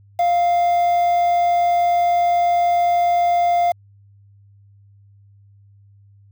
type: tone with quantisation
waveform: triangle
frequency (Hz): 698.5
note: F5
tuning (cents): 0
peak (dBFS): -12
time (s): 0.19-3.72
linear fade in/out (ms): 5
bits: 6
effects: added 100 Hz sine -47 dBFS peak until 6.31 s